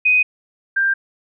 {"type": "tone pair in turn", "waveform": "sine", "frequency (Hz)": [2500, 1585.6], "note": ["D#7", "G6"], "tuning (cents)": [8, 19], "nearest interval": "minor sixth", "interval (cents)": 789, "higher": "first", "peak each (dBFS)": [-11, -14], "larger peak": "first", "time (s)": [[0.05, 0.23], [0.76, 0.94]], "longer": "neither", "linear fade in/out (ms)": 10, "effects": []}